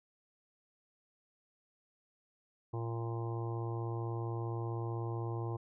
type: harmonic tone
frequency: 115.6 Hz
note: A#2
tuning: 14 cents flat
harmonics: 1 / 3 / 4 / 5 / 6 / 7 / 8 / 9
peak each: -36 / -42 / -47 / -55 / -52 / -49 / -52 / -50 dBFS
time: 2.73-5.57 s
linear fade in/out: 10 ms
effects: none